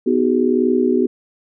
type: chord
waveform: sine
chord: G# minor seventh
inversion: first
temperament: just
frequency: 249.2 / 311.5 / 373.8 / 415.3 Hz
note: B3 / D#4 / F#4 / G#4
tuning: +16 / +2 / +18 / 0 cents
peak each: -17 / -22 / -17 / -21 dBFS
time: 0.06-1.07 s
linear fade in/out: 10 ms
effects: none